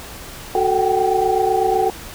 sine tone cluster, 370.6 / 440.9 / 759 / 787 Hz, F#4 / A4 / F#5 / G5, +3 / +4 / +44 / +7 cents, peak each -20 dBFS, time 0.55-1.9 s, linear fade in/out 2 ms, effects pink hiss -35 dBFS RMS until 2.14 s

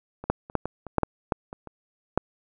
clicks, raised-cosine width 1 ms, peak -23 / -7 / -27 / -8 / -15 / -23 / -6 / -8 / -8 / -23 / -26 / -6 dBFS, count 12, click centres 0.24 / 0.3 / 0.499 / 0.553 / 0.656 / 0.867 / 0.983 / 1.033 / 1.322 / 1.529 / 1.673 / 2.176 s, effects none

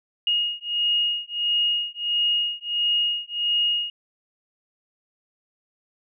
sine beating tone pair, 2865 / 2866.5 Hz, F7 / F7, +44 / +44 cents, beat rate 1.5 Hz, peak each -24 dBFS, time 0.27-3.9 s, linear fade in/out 2 ms, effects none

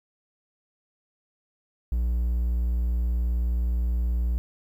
triangle tone, 59.5 Hz, A#1, 36 cents sharp, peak -20 dBFS, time 1.92-4.38 s, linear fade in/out 0 ms, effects 10-bit

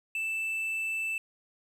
triangle tone with quantisation, 2646 Hz, E7, 6 cents sharp, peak -28 dBFS, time 0.15-1.18 s, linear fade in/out 2 ms, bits 9, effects none

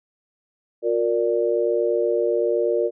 sine chord, Bb major, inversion second, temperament equal with one note detuned, 358.2 / 466.2 / 587.3 Hz, F4 / Bb4 / D5, +44 / 0 / 0 cents, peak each -23 / -21 / -24 dBFS, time 0.82-2.91 s, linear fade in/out 50 ms, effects none

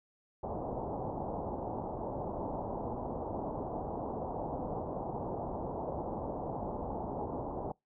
white low-pass noise, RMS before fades -38 dBFS, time 0.43-7.72 s, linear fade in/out 5 ms, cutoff 900 Hz, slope 48 dB/octave, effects noise-tail reverb RT60 0.2 s tail -26 dB re dry

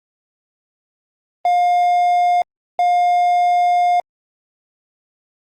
triangle tone bursts at uneven times, 709 Hz, F5, 26 cents sharp, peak -10 dBFS, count 2, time 1.45-2.42 / 2.79-4 s, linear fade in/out 2 ms, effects Opus 24 kbps

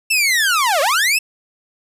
sawtooth linear two-way sweep, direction down then up, 2705 to 530 to 2705 Hz, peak -10 dBFS, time 0.1-1.19 s, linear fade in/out 10 ms, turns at 0.81 s, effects resampled to 32000 Hz + 8-bit

